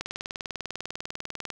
click train, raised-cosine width 0.2 ms, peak -15 dBFS, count 31, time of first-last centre 0.01-1.503 s, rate 20.1 Hz, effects none

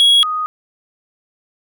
triangle / sine tone pair in turn, 3322 / 1244.3 Hz, G#7 / D#6, 0 / 0 cents, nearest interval octave + perfect fourth, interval 1700 cents, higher first, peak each -6 / -17 dBFS, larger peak first, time 0-0.23 / 0.23-0.46 s, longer neither, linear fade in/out 0 ms, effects none

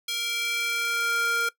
square tone with high-pass filter sweep, 466.2 Hz, A#4, in tune, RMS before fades -27 dBFS, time 0.08-1.49 s, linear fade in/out 5 ms, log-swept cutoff 3200 to 1100 Hz, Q 2, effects noise-tail reverb RT60 0.1 s tail -19 dB re dry

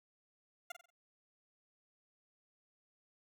15% pulse tone with echo, 698.5 Hz, F5, in tune, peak -35 dBFS, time 0.7-0.72 s, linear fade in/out 5 ms, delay 46 ms, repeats 4, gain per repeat -8 dB, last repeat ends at 0.904 s, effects none

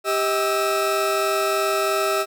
40% pulse tone cluster, 394.5 / 635 / 1313 Hz, G4 / D#5 / E6, +11 / +35 / -7 cents, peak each -23 dBFS, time 0.04-2.26 s, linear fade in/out 50 ms, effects none

